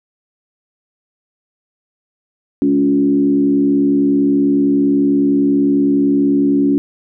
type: tone with frequency modulation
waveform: sine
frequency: 282 Hz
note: C#4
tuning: 30 cents sharp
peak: -10 dBFS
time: 2.62-6.78 s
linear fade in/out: 0 ms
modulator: 70.8 Hz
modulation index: 0.76
effects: none